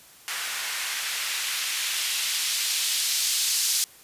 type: noise with band-pass filter sweep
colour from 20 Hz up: blue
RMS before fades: -27 dBFS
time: 0.28-3.84 s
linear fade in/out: 0 ms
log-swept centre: 1500 to 4900 Hz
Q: 1
effects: white hiss -51 dBFS RMS until 4.03 s + resampled to 32000 Hz